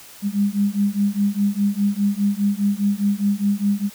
sine beating tone pair, 200 / 204.9 Hz, G3 / G#3, +35 / -23 cents, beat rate 4.9 Hz, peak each -20 dBFS, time 0.22-3.9 s, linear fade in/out 50 ms, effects white hiss -43 dBFS RMS until 3.94 s

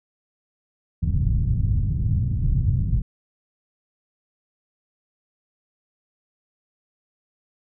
white low-pass noise, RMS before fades -21 dBFS, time 1.02-3.02 s, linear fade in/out 5 ms, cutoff 130 Hz, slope 24 dB/octave, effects none

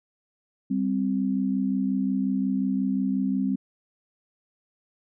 sine tone pair together, 196 / 261.6 Hz, G3 / C4, 0 / 0 cents, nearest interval perfect fourth, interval 500 cents, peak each -25 dBFS, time 0.7-3.56 s, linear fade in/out 10 ms, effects none

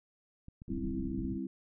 clicks, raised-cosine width 5 ms, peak -35 dBFS, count 5, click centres 0.484 / 0.619 / 0.682 / 0.781 / 1.053 s
pink low-pass noise, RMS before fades -40 dBFS, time 0.69-1.39 s, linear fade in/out 20 ms, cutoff 320 Hz, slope 96 dB/octave
sine chord, C major, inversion second, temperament equal, 196 / 261.6 / 329.6 Hz, G3 / C4 / E4, 0 / 0 / 0 cents, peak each -39 / -38 / -40 dBFS, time 0.69-1.47 s, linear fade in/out 5 ms
effects none

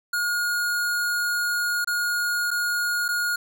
square tone with dropouts, 1434 Hz, F6, 45 cents sharp, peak -23 dBFS, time 0.13-3.36 s, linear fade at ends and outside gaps 5 ms, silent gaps 1.846-1.873 / 2.507-2.512 / 3.082-3.087 s, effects none

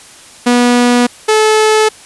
sawtooth tone pair in turn, 243.4 / 432.9 Hz, B3 / A4, -25 / -28 cents, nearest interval minor seventh, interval 997 cents, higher second, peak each -3 dBFS, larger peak neither, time 0.46-1.07 / 1.28-1.89 s, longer neither, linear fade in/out 10 ms, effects white hiss -37 dBFS RMS until 2.05 s + resampled to 24000 Hz

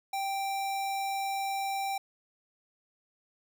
square tone, 784 Hz, G5, in tune, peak -31 dBFS, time 0.13-1.98 s, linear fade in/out 5 ms, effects none

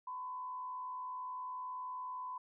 sine tone with frequency modulation, 1009 Hz, B5, 37 cents sharp, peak -40 dBFS, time 0.07-2.38 s, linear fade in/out 5 ms, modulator 69.7 Hz, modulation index 0.4, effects none

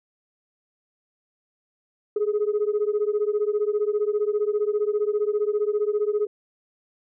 sine beating tone pair, 412.3 / 427.3 Hz, G#4 / G#4, -13 / +49 cents, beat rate 15 Hz, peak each -22 / -23 dBFS, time 2.16-6.27 s, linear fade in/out 5 ms, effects tanh soft clip ceiling -16 dBFS

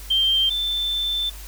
sine tone pair in turn, 3154 / 3540 Hz, G7 / A7, +10 / +10 cents, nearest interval major second, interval 200 cents, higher second, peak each -16 / -21 dBFS, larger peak first, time 0.1-0.5 / 0.5-1.3 s, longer second, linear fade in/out 10 ms, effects added 50 Hz sine -36 dBFS peak until 1.47 s + white hiss -42 dBFS RMS until 1.47 s

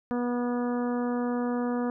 harmonic tone, 243.3 Hz, B3, 26 cents flat, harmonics 1 / 2 / 3 / 4 / 5 / 6 / 7, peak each -27 / -32 / -38 / -40 / -41 / -46 / -48 dBFS, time 0.11-1.9 s, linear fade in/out 0 ms, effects none

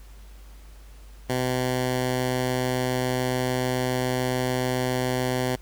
10% pulse tone, 127 Hz, B2, 49 cents sharp, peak -15 dBFS, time 1.29-5.56 s, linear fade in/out 10 ms, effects added 50 Hz sine -43 dBFS peak until 5.61 s + pink hiss -55 dBFS RMS until 5.61 s

